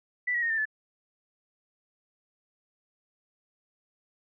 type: tone with pitch steps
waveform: sine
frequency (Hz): 1975.5 / 1912.6 / 1851.7 / 1792.8 / 1735.7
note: B6 / A#6 / A#6 / A6 / A6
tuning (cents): 0 / +44 / -12 / +32 / -24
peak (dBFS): -25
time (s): 0.27-0.655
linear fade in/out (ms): 10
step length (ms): 77
effects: none